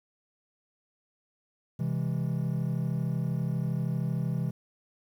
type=chord; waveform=triangle; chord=C augmented; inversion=none; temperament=just; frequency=130.81 / 163.52 / 204.4 Hz; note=C3 / E3 / G#3; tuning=0 / -14 / -27 cents; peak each=-28 / -28 / -34 dBFS; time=1.79-4.51 s; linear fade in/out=10 ms; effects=tanh soft clip ceiling -17 dBFS + 10-bit